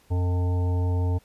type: harmonic tone with a mistuned harmonic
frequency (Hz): 89.7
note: F2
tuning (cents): +47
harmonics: 1 / 3 / 5 / 7 / 9 / 10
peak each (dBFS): -21 / -35 / -36 / -43 / -45 / -41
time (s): 0.1-1.19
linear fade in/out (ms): 20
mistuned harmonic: 9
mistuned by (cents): -48
effects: pink hiss -60 dBFS RMS until 1.24 s + resampled to 32000 Hz